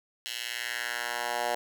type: tone with high-pass filter sweep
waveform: 10% pulse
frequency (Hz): 120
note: B2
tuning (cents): -49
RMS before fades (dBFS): -33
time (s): 0.26-1.55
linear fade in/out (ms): 0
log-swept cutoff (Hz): 3100 to 690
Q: 1.8
effects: none